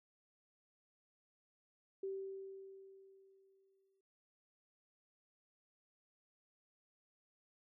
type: tone with exponential decay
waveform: sine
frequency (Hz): 387.3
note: G4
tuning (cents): -21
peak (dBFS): -38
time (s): 2.03-4.01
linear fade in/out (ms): 5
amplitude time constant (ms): 430
effects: noise-tail reverb RT60 0.7 s tail -25 dB re dry